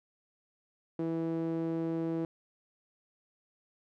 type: tone with band-pass filter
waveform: sawtooth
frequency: 164.2 Hz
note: E3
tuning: 6 cents flat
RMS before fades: -33 dBFS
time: 0.99-2.25 s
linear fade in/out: 2 ms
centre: 360 Hz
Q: 2.3
effects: none